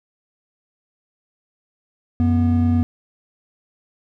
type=tone pair together; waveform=triangle; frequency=90.7 / 242.8 Hz; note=F#2 / B3; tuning=-34 / -29 cents; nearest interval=octave + perfect fourth; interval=1705 cents; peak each=-15 dBFS; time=2.2-2.83 s; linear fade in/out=0 ms; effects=none